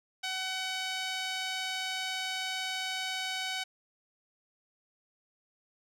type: tone with band-pass filter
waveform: sawtooth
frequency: 753 Hz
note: F#5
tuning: 30 cents sharp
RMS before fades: -35 dBFS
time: 0.23-3.64 s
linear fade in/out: 10 ms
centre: 3500 Hz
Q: 1.1
effects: none